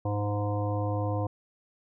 harmonic tone, 103.2 Hz, G#2, 10 cents flat, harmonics 1 / 3 / 5 / 7 / 9 / 10, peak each -28 / -35 / -34 / -37 / -41 / -41 dBFS, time 0.05-1.27 s, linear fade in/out 5 ms, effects none

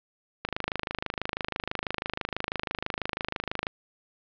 click train, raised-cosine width 0.3 ms, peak -12 dBFS, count 85, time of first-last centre 0.45-3.668 s, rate 26.1 Hz, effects low-pass 4000 Hz 12 dB/octave

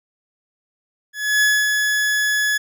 40% pulse tone with ADSR envelope, 1700 Hz, G#6, 40 cents sharp, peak -12 dBFS, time 1.13-2.58 s, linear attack 290 ms, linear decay 240 ms, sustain -4 dB, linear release 11 ms, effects none

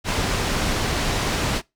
pink low-pass noise, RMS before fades -23 dBFS, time 0.04-1.62 s, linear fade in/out 50 ms, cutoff 6700 Hz, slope 12 dB/octave, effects noise-tail reverb RT60 0.2 s tail -22 dB re dry

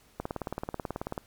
click train, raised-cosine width 1 ms, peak -18 dBFS, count 19, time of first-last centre 0.2-1.178 s, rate 18.4 Hz, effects pink hiss -61 dBFS RMS until 1.26 s + MP3 96 kbps

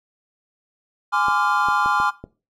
triangle chord, D half-diminished seventh, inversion second, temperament equal with one note detuned, 830.6 / 1026.7 / 1174.7 / 1396.9 Hz, Ab5 / C6 / D6 / F6, 0 / -33 / 0 / 0 cents, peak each -21 dBFS, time 1.12-2.11 s, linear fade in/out 20 ms
clicks, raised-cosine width 2 ms, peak -20 dBFS, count 5, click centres 1.284 / 1.686 / 1.86 / 2.001 / 2.24 s
effects noise-tail reverb RT60 0.3 s tail -17 dB re dry

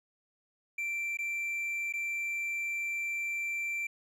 triangle tone with dropouts, 2349 Hz, D7, in tune, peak -30 dBFS, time 0.78-3.87 s, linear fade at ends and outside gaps 5 ms, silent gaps 1.172-1.187 / 1.926-1.936 s, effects none

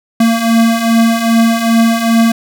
square beating tone pair, 226.8 / 229.3 Hz, A#3 / A#3, -47 / -28 cents, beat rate 2.5 Hz, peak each -15 / -10 dBFS, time 0.2-2.32 s, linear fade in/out 5 ms, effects none

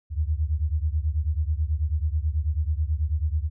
sine beating tone pair, 73.42 / 82.62 Hz, D2 / E2, 0 / +4 cents, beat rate 9.2 Hz, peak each -24 / -26 dBFS, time 0.1-3.5 s, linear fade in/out 50 ms, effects none

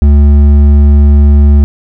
triangle tone with hard clipping, 72 Hz, D2, 34 cents flat, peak -3 dBFS, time 0.02-1.64 s, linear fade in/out 0 ms, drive 11 dB, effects none

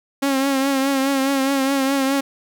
sawtooth tone with vibrato, 271.9 Hz, C#4, 33 cents flat, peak -13 dBFS, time 0.22-2.21 s, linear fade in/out 10 ms, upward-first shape triangle, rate 4.8 Hz, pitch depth 53 cents each way, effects none

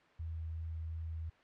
sine tone with vibrato, 81.1 Hz, E2, 28 cents flat, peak -38 dBFS, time 0.19-1.3 s, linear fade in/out 10 ms, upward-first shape triangle, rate 2.8 Hz, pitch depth 10 cents each way, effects white hiss -64 dBFS RMS until 1.43 s + low-pass 2000 Hz 12 dB/octave

